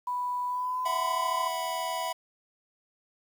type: tone with pitch glide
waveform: sine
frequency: 987.8 to 1021.5 Hz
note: B5 to C6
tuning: 0 to -42 cents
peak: -28 dBFS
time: 0.07-1.48 s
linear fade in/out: 5 ms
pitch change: +58 cents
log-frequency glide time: 0.47-0.95 s
type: chord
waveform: square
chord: E suspended second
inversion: none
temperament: equal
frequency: 659.3 / 740 / 987.8 Hz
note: E5 / F#5 / B5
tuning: 0 / 0 / 0 cents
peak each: -36 / -37 / -33 dBFS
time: 0.85-2.13 s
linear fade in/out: 10 ms
effects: 9-bit